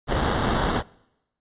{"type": "noise with sample-and-hold", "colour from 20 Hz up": "pink", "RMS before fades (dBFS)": -23, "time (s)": [0.07, 0.83], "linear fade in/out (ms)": 50, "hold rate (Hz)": 2450, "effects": ["noise-tail reverb RT60 0.9 s tail -24 dB re dry", "resampled to 8000 Hz"]}